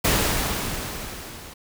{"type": "noise with level ramp", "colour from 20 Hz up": "pink", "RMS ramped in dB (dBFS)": [-19, -41], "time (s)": [0.04, 1.54], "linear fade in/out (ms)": 10, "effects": []}